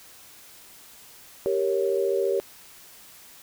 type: chord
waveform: sine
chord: G diminished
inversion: none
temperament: equal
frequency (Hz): 392 / 466.2 / 554.4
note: G4 / Bb4 / Db5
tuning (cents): 0 / 0 / 0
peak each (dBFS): -24 / -27 / -27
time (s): 1.46-2.4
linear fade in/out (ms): 0
effects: white hiss -49 dBFS RMS until 3.42 s